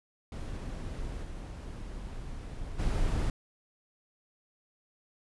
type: noise with level steps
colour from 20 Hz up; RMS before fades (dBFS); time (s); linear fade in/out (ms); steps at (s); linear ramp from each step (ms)
brown; -37 / -40 / -29; 0.32-3.3; 2; 1.22 / 2.78; 20
effects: resampled to 24000 Hz